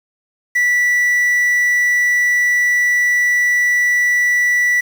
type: tone with quantisation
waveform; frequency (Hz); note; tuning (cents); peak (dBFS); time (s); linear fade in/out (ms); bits
triangle; 1960; B6; -14; -10; 0.55-4.81; 10; 6
effects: none